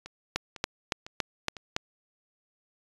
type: two click trains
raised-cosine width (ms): 0.2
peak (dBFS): -9 / -24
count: 6 / 4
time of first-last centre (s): 0.36-1.764 / 0.06-1.568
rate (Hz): 3.56 / 1.99
effects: resampled to 24000 Hz